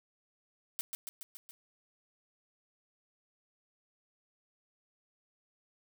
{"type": "noise with echo", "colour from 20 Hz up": "blue", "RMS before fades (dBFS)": -36, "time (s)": [0.79, 0.81], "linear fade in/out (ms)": 0, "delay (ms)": 140, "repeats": 5, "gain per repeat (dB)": -3, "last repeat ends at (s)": 1.51, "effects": []}